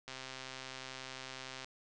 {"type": "click train", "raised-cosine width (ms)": 0.2, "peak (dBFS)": -27, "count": 206, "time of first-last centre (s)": [0.08, 1.645], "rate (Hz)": 131, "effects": ["resampled to 22050 Hz"]}